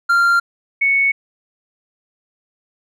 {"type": "tone pair in turn", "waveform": ["triangle", "sine"], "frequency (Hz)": [1388, 2215], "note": ["F6", "C#7"], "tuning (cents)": [-11, -2], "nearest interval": "minor sixth", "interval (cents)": 809, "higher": "second", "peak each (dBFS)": [-9, -12], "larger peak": "first", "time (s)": [[0.09, 0.4], [0.81, 1.12]], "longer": "neither", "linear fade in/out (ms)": 10, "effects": []}